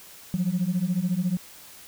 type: beating tone pair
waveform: sine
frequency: 172.5 / 186.5 Hz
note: F3 / F#3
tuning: -21 / +14 cents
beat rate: 14 Hz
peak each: -25 / -24 dBFS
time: 0.34-1.37 s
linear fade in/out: 0 ms
effects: tanh soft clip ceiling -17 dBFS + white hiss -47 dBFS RMS until 1.87 s